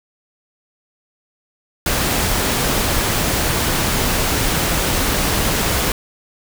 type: noise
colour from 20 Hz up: pink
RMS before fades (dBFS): -18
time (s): 1.86-5.92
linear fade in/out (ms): 2
effects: none